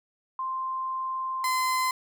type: tone pair in turn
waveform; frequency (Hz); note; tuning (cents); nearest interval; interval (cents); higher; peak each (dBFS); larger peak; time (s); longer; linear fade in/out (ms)
sine / 35% pulse; 1046.5 / 1029.1; C6 / C6; 0 / -29; unison; 29; first; -28 / -22; second; 0.39-1.44 / 1.44-1.91; first; 2
effects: none